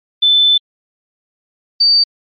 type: tone pair in turn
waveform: sine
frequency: 3520 / 4613 Hz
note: A7 / D8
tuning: 0 / -32 cents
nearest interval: perfect fourth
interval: 468 cents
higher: second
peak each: -7 dBFS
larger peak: neither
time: 0.22-0.58 / 1.8-2.04 s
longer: first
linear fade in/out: 10 ms
effects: MP3 32 kbps